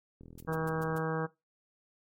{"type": "click train", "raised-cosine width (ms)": 3, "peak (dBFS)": -37, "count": 32, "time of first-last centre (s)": [0.21, 0.952], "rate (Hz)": 41.8}
{"type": "noise bursts", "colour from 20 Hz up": "blue", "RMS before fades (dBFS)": -48, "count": 5, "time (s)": [0.38, 0.985], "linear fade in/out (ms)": 5, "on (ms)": 25, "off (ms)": 120}
{"type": "harmonic tone", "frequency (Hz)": 160, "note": "D#3", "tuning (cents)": 49, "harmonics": [1, 2, 3, 4, 5, 6, 7, 8, 9, 10], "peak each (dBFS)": [-34, -40, -35, -46, -42, -43, -41, -44, -46, -43], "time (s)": [0.47, 1.27], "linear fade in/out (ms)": 20}
{"effects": ["noise-tail reverb RT60 0.2 s tail -18 dB re dry", "MP3 64 kbps"]}